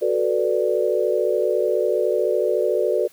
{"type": "chord", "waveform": "sine", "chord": "B minor seventh", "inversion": "second", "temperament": "equal", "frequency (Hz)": [370, 440, 493.9, 587.3], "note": ["F#4", "A4", "B4", "D5"], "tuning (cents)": [0, 0, 0, 0], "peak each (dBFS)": -23, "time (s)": [0.01, 3.08], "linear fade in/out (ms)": 20, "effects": ["white hiss -52 dBFS RMS until 3.12 s"]}